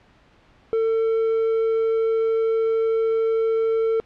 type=tone; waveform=triangle; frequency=448.9 Hz; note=A4; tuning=35 cents sharp; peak=-16 dBFS; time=0.73-4 s; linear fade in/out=0 ms; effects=pink hiss -55 dBFS RMS until 4.05 s + low-pass 3000 Hz 12 dB/octave